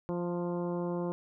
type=harmonic tone with a mistuned harmonic; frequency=174.61 Hz; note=F3; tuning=in tune; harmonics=1 / 2 / 3 / 4 / 5 / 6 / 7 / 8; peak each=-34 / -35 / -38 / -47 / -45 / -46 / -57 / -58 dBFS; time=0.09-1.12 s; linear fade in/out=0 ms; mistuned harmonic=5; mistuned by=+22 cents; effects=none